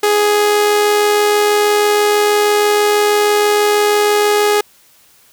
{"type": "tone with amplitude modulation", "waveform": "sawtooth", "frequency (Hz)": 416.2, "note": "G#4", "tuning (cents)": 4, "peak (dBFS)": -5, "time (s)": [0.03, 4.61], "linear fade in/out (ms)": 5, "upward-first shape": "sine", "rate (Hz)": 86.2, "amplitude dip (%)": 30, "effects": ["white hiss -49 dBFS RMS until 5.32 s"]}